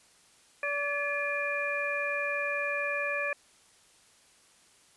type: harmonic tone with a mistuned harmonic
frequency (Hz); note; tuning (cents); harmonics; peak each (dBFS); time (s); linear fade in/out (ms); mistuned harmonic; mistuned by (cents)
575; D5; -37; 1 / 2 / 3 / 4; -34 / -38 / -33 / -33; 0.63-3.33; 2; 4; +78
effects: white hiss -61 dBFS RMS until 4.96 s + resampled to 24000 Hz